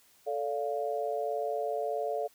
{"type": "chord", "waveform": "sine", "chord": "D minor", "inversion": "second", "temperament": "equal with one note detuned", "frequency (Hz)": [440, 576.9, 698.5], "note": ["A4", "D5", "F5"], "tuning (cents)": [0, -31, 0], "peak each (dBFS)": -34, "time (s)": [0.26, 2.28], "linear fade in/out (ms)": 20, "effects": ["white hiss -63 dBFS RMS until 2.34 s"]}